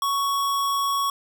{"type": "tone", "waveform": "square", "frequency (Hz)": 1114, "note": "C#6", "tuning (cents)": 8, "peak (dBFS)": -22, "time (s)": [0.02, 1.1], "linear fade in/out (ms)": 2, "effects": []}